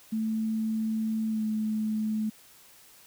sine tone with pitch glide, 220.3 to 216.3 Hz, A3 to A3, +2 to -29 cents, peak -26 dBFS, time 0.12-2.3 s, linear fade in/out 10 ms, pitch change -31 cents, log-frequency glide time 1.29-1.43 s, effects white hiss -55 dBFS RMS until 3.06 s

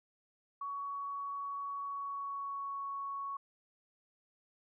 sine tone with pitch glide, 1122 to 1111 Hz, C#6 to C#6, +21 to +4 cents, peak -37 dBFS, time 0.61-3.37 s, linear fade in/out 5 ms, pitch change -17 cents, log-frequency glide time 1.79-2.84 s, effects none

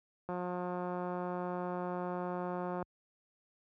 click train, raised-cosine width 1 ms, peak -25 dBFS, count 455, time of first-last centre 0.29-2.826 s, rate 179 Hz, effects high-pass 60 Hz 12 dB/octave

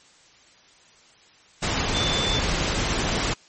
sine tone in noise, 3524 Hz, A7, 2 cents sharp, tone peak -25 dBFS, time 1.94-2.4 s, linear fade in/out 10 ms, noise pink, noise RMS -24 dBFS, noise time 1.62-3.34 s, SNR -4 dB, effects white hiss -54 dBFS RMS until 3.48 s + MP3 32 kbps

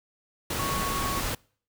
sine tone in noise, 1108.7 Hz, C#6, in tune, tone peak -30 dBFS, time 0.59-1.2 s, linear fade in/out 5 ms, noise pink, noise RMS -30 dBFS, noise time 0.5-1.35 s, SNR -3 dB, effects noise-tail reverb RT60 0.5 s tail -26 dB re dry

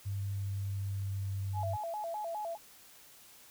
sine tone with pitch glide, 99.2 to 97.78 Hz, G2 to G2, +21 to -4 cents, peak -33 dBFS, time 0.05-1.77 s, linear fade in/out 20 ms, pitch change -25 cents, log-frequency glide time 0.25-1.49 s
sine tone with vibrato, 753 Hz, F#5, 30 cents sharp, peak -35 dBFS, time 1.53-2.58 s, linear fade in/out 50 ms, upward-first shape square, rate 4.9 Hz, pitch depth 200 cents each way
effects white hiss -57 dBFS RMS until 3.5 s

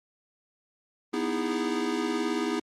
square chord, E major seventh, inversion second, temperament equal with one note detuned, 246.9 / 311.1 / 329.6 / 408.9 Hz, B3 / D#4 / E4 / G#4, 0 / 0 / 0 / -27 cents, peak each -33 dBFS, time 1.13-2.6 s, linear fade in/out 10 ms, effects low-pass 7000 Hz 12 dB/octave + Opus 32 kbps

